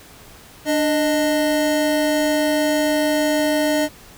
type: tone pair together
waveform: square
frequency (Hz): 295.6 / 617.9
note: D4 / D#5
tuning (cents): +11 / -12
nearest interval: octave + minor second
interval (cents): 1277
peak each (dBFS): -20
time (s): 0.65-3.89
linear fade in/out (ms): 50
effects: pink hiss -44 dBFS RMS until 4.17 s